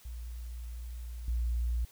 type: tone with level steps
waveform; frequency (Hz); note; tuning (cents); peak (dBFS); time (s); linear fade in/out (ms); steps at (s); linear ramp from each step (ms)
sine; 59; A#1; +22; -38 / -28; 0.05-1.85; 5; 1.28; 2
effects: white hiss -59 dBFS RMS until 1.91 s